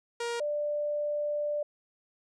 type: tone pair in turn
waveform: sawtooth / sine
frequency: 471.3 / 590.6 Hz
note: A#4 / D5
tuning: +19 / +10 cents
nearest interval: major third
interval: 391 cents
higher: second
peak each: -27 / -28 dBFS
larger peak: first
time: 0.2-0.4 / 0.4-1.63 s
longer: second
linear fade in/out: 5 ms
effects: resampled to 22050 Hz